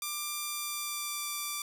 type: tone with pitch glide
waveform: 5% pulse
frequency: 1187 to 1174 Hz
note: D6 to D6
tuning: +18 to -1 cents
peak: -22 dBFS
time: 0.02-1.62 s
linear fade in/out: 2 ms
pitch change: -19 cents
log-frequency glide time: 0.46-1.3 s
effects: none